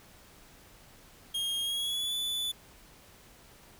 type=tone with pitch glide; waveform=45% pulse; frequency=3244 to 3477 Hz; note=G#7 to A7; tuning=-41 to -21 cents; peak=-30 dBFS; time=1.34-2.52 s; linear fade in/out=10 ms; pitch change=+120 cents; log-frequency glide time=1.62-2.15 s; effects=pink hiss -56 dBFS RMS until 3.79 s